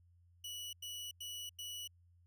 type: tone bursts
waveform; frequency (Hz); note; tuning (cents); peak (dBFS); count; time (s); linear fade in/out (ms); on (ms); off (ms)
sawtooth; 2942; F#7; -11; -40; 4; 0.44-1.876; 5; 290; 92
effects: added 87 Hz sine -64 dBFS peak until 2.26 s